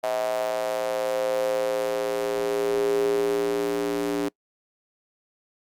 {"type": "tone with high-pass filter sweep", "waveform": "square", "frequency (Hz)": 58.1, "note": "A#1", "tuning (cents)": -5, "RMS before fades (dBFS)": -25, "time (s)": [0.03, 4.29], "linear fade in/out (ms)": 10, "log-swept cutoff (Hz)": [650, 330], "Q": 7.1, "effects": ["noise-tail reverb RT60 0.1 s tail -25 dB re dry", "MP3 96 kbps"]}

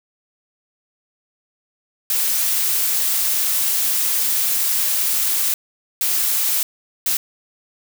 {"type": "noise bursts at uneven times", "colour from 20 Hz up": "blue", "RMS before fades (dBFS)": -19, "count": 3, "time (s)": [[2.1, 5.54], [6.01, 6.63], [7.06, 7.17]], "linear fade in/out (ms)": 2, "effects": []}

